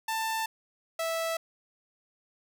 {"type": "tone pair in turn", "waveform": "sawtooth", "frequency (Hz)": [889, 656.3], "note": ["A5", "E5"], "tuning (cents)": [18, -8], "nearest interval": "perfect fourth", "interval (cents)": 526, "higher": "first", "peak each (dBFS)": -25, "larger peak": "neither", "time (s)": [[0.08, 0.46], [0.99, 1.37]], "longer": "neither", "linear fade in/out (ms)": 5, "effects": []}